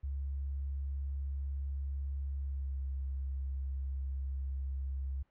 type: tone with pitch glide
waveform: sine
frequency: 69 to 67.35 Hz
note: C#2 to C#2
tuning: -7 to -49 cents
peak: -34 dBFS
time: 0.03-5.23 s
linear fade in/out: 10 ms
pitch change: -42 cents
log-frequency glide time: 2.4-2.8 s
effects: pink hiss -75 dBFS RMS until 5.3 s + low-pass 2000 Hz 12 dB/octave